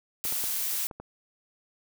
blue noise, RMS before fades -30 dBFS, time 0.24-0.87 s, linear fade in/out 0 ms
clicks, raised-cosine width 1 ms, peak -26 dBFS, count 5, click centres 0.252 / 0.325 / 0.44 / 0.912 / 1 s
effects none

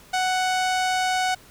sawtooth tone with low-pass filter, 742 Hz, F#5, 5 cents sharp, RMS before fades -23 dBFS, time 0.13-1.35 s, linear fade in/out 10 ms, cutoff 7800 Hz, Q 0.87, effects pink hiss -50 dBFS RMS until 1.5 s

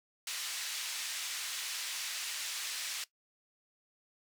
pink band-pass noise, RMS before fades -39 dBFS, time 0.27-3.04 s, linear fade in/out 2 ms, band 2500 to 9300 Hz, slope 12 dB/octave, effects noise-tail reverb RT60 0.1 s tail -17 dB re dry

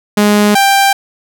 sawtooth tone pair in turn, 207.7 / 788.7 Hz, G#3 / G5, 0 / +10 cents, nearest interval octave + major seventh, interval 2310 cents, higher second, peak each -3 dBFS, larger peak neither, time 0.17-0.55 / 0.55-0.93 s, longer neither, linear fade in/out 5 ms, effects none

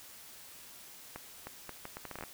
accelerating click train, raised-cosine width 0.5 ms, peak -26 dBFS, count 12, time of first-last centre 1.16-2.237 s, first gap 310 ms, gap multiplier 0.72, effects white hiss -52 dBFS RMS until 2.33 s

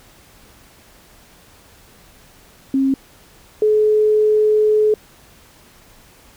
sine tone pair in turn, 269.2 / 427.3 Hz, C4 / G#4, +49 / +49 cents, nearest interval minor sixth, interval 800 cents, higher second, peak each -13 / -11 dBFS, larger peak second, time 2.74-2.94 / 3.62-4.94 s, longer second, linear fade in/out 2 ms, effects pink hiss -48 dBFS RMS until 6.36 s

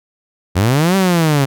sawtooth linear two-way sweep, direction up then down, 83.4 to 196 to 132.7 Hz, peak -7 dBFS, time 0.55-1.46 s, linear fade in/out 20 ms, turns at 0.96 s, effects none

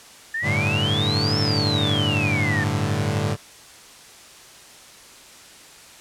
sine exponential two-way sweep, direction up then down, 1760 to 5400 to 1760 Hz, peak -23 dBFS, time 0.34-2.64 s, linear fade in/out 5 ms, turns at 1.39 s
sawtooth chord, G suspended second, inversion none, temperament equal, 98 / 110 / 146.83 Hz, G2 / A2 / D3, 0 / 0 / 0 cents, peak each -21 dBFS, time 0.42-3.37 s, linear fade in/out 50 ms
effects white hiss -45 dBFS RMS until 6 s + low-pass 9000 Hz 12 dB/octave

